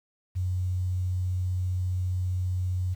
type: tone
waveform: sine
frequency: 91.5 Hz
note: F#2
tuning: 19 cents flat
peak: -25 dBFS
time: 0.35-2.95 s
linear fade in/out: 20 ms
effects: 9-bit